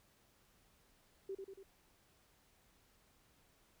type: tone with echo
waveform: sine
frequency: 388.5 Hz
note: G4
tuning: 16 cents flat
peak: -40 dBFS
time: 1.29-1.35 s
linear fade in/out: 5 ms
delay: 94 ms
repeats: 3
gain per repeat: -4 dB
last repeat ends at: 1.632 s
effects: pink hiss -71 dBFS RMS until 3.8 s